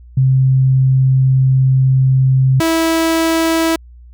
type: tone pair in turn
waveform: sine / sawtooth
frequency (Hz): 131.7 / 326.7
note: C3 / E4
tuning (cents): +12 / -15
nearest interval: octave + major third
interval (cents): 1573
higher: second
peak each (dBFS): -8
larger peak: neither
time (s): 0.17-2.6 / 2.6-3.76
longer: first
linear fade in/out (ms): 5
effects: added 60 Hz sine -36 dBFS peak until 4.13 s